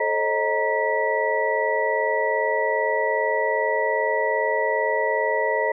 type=tone cluster; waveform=sine; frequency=435.5 / 538 / 618 / 936 / 1955 Hz; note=A4 / C5 / D#5 / A#5 / B6; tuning=-18 / +48 / -12 / +7 / -18 cents; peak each=-26 dBFS; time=0-5.72 s; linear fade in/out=5 ms; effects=none

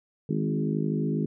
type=harmonic tone with a mistuned harmonic; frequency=52.3 Hz; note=G#1; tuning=13 cents sharp; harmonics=3 / 4 / 5 / 6 / 7 / 8; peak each=-28 / -30 / -32 / -34 / -35 / -36 dBFS; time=0.29-1.26 s; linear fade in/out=5 ms; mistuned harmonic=4; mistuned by=-16 cents; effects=none

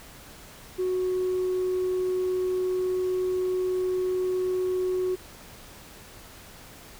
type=tone; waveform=sine; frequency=368.4 Hz; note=F#4; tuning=7 cents flat; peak=-22 dBFS; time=0.78-5.16 s; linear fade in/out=20 ms; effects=tanh soft clip ceiling -21 dBFS + pink hiss -47 dBFS RMS until 6.99 s

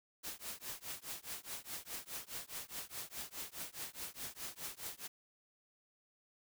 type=noise with tremolo; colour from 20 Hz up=white; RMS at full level=-42 dBFS; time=0.23-5.08 s; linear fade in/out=20 ms; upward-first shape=triangle; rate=4.8 Hz; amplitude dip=100%; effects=none

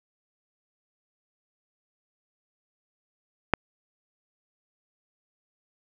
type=click; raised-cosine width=0.5 ms; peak=-3 dBFS; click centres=3.537 s; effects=none

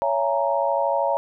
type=chord; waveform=sine; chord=A# half-diminished seventh; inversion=first; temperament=just; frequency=559.4 / 671.3 / 839.1 / 932.3 Hz; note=C#5 / E5 / G#5 / A#5; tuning=+16 / +31 / +18 / 0 cents; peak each=-23 / -25 / -28 / -24 dBFS; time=0.02-1.17 s; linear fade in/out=0 ms; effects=none

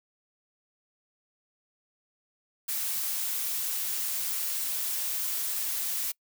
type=noise; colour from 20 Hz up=blue; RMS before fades=-31 dBFS; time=2.68-6.12 s; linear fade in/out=10 ms; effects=noise-tail reverb RT60 0.1 s tail -25 dB re dry

